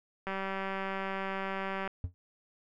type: click train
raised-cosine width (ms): 0.5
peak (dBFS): -21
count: 311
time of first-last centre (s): 0.27-1.876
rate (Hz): 193
type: tone with exponential decay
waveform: triangle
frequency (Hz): 88.7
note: F2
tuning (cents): +27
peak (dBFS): -25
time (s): 2.04-2.14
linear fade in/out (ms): 0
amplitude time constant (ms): 20
effects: none